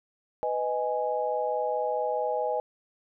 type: chord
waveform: sine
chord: G# minor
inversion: first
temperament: just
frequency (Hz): 498.4 / 623 / 830.6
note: B4 / D#5 / G#5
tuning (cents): +16 / +2 / 0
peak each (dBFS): -30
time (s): 0.43-2.6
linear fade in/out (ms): 0
effects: none